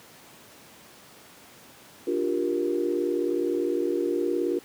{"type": "chord", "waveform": "sine", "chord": "G minor seventh", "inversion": "second", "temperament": "just", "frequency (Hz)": [294, 352.8, 392, 470.4], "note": ["D4", "F4", "G4", "Bb4"], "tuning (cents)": [2, 18, 0, 16], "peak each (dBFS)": [-30, -26, -31, -30], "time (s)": [2.07, 4.59], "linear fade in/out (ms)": 5, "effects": ["pink hiss -50 dBFS RMS until 4.64 s", "high-pass 150 Hz 12 dB/octave"]}